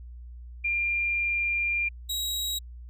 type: tone pair in turn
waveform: sine / sawtooth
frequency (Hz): 2393 / 3834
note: D7 / A#7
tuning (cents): +32 / +48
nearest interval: minor sixth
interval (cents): 816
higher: second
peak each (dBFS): -24 / -25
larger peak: first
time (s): 0.64-1.89 / 2.09-2.59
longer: first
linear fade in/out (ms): 10
effects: added 60 Hz sine -40 dBFS peak until 2.89 s